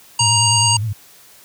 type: harmonic tone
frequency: 939 Hz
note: A#5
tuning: 12 cents sharp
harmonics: 1 / 3 / 5 / 7 / 9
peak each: -19 / -19 / -19 / -19 / -19 dBFS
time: 0.19-0.77 s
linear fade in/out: 5 ms
type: tone with vibrato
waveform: sine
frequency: 108 Hz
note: A2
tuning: 32 cents flat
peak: -18 dBFS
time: 0.2-0.93 s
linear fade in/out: 10 ms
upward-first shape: sine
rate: 9.6 Hz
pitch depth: 110 cents each way
effects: white hiss -46 dBFS RMS until 1.44 s + high-pass 60 Hz 12 dB/octave